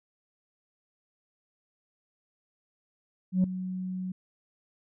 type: tone with ADSR envelope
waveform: sine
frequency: 185 Hz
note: F#3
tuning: in tune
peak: -16 dBFS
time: 3.32-4.12 s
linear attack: 120 ms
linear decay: 3 ms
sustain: -15 dB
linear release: 5 ms
effects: tanh soft clip ceiling -18 dBFS